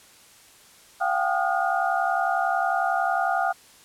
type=tone cluster; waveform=sine; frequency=695 / 766 / 817 / 1230 / 1430 Hz; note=F5 / G5 / G#5 / D#6 / F6; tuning=-9 / -40 / -29 / -20 / +41 cents; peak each=-26 / -25 / -32 / -30 / -28 dBFS; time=1-3.53 s; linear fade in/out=20 ms; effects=white hiss -52 dBFS RMS until 3.84 s + low-pass 11000 Hz 12 dB/octave